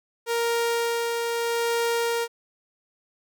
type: tone with tremolo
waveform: sawtooth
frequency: 467 Hz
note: A#4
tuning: 3 cents sharp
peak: -18 dBFS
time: 0.26-2.28 s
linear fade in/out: 50 ms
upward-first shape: sine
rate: 0.79 Hz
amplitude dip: 30%
effects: none